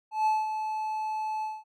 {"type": "tone with ADSR envelope", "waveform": "triangle", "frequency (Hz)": 866, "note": "A5", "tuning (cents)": -28, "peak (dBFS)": -19, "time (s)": [0.11, 1.64], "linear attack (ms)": 150, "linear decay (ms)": 200, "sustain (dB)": -8, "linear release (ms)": 210, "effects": []}